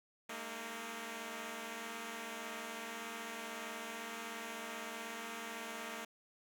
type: chord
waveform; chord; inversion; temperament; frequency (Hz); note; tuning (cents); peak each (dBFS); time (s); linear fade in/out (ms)
5% pulse; Ab suspended second; none; equal with one note detuned; 207.7 / 229.3 / 311.1; Ab3 / Bb3 / Eb4; 0 / -28 / 0; -39 / -33 / -39; 0.29-6.05; 5
effects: none